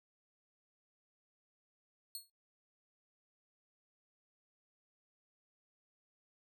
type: tone with exponential decay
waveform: 15% pulse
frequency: 4325 Hz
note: C#8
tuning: 43 cents flat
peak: -32 dBFS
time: 2.15-2.3 s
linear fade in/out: 1 ms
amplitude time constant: 31 ms
effects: noise-tail reverb RT60 0.2 s tail -24 dB re dry